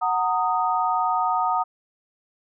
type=chord; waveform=sine; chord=D# minor; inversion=first; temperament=equal with one note detuned; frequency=740 / 920.6 / 1244.5 Hz; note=F#5 / A#5 / D#6; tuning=0 / -22 / 0 cents; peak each=-24 dBFS; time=0.01-1.64 s; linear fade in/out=20 ms; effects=none